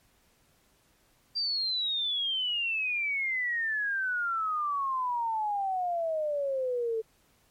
sine exponential sweep, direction down, 4739 to 438.7 Hz, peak -27 dBFS, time 1.35-7.02 s, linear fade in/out 20 ms, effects pink hiss -66 dBFS RMS until 7.5 s + MP3 64 kbps

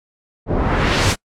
pink noise with low-pass filter sweep, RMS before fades -17 dBFS, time 0.46-1.16 s, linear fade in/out 50 ms, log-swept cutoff 490 to 9600 Hz, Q 0.87, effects noise-tail reverb RT60 0.1 s tail -26 dB re dry

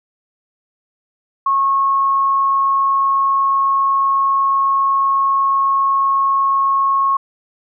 sine tone, 1093 Hz, C#6, 25 cents flat, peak -12 dBFS, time 1.46-7.17 s, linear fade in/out 5 ms, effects none

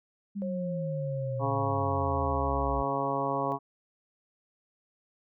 sine exponential sweep, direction down, 203.6 to 60.4 Hz, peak -31 dBFS, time 0.35-2.83 s, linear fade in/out 20 ms
sine tone with pitch glide, 539 to 547.2 Hz, C#5 to C#5, -49 to -23 cents, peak -34 dBFS, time 0.42-3.52 s, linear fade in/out 0 ms, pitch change +26 cents, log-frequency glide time 2.36-2.52 s
harmonic tone, 138.4 Hz, C#3, 2 cents flat, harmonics 1 / 2 / 3 / 5 / 6 / 7 / 8, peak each -38 / -36 / -36 / -35 / -37 / -34 / -34 dBFS, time 1.39-3.59 s, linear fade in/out 50 ms
effects none

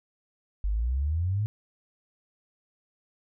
sine exponential sweep, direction up, 47.92 to 110 Hz, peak -24 dBFS, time 0.64-1.46 s, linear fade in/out 0 ms, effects none

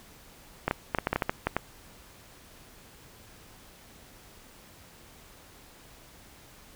clicks, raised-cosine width 0.5 ms, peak -10 dBFS, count 11, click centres 0.68 / 0.711 / 0.948 / 0.986 / 1.071 / 1.13 / 1.16 / 1.222 / 1.295 / 1.47 / 1.566 s, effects pink hiss -53 dBFS RMS until 6.75 s

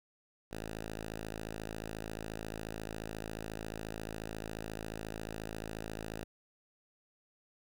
5% pulse tone, 54.2 Hz, A1, 25 cents flat, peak -29 dBFS, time 0.51-6.24 s, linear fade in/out 5 ms, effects none

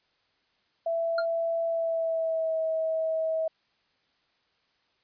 sine tone with pitch glide, 665 to 642.7 Hz, E5 to E5, +15 to -44 cents, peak -25 dBFS, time 0.86-3.48 s, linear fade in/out 5 ms, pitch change -59 cents, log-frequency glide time 1.66-2.58 s
square tone with exponential decay, 1396.9 Hz, F6, in tune, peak -25 dBFS, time 1.18-1.26 s, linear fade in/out 5 ms, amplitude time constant 17 ms
effects white hiss -70 dBFS RMS until 5.03 s + resampled to 11025 Hz

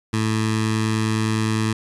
15% pulse tone with notch filter, 109.7 Hz, A2, 5 cents flat, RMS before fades -21 dBFS, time 0.13-1.73 s, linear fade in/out 5 ms, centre 560 Hz, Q 0.97, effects resampled to 24000 Hz

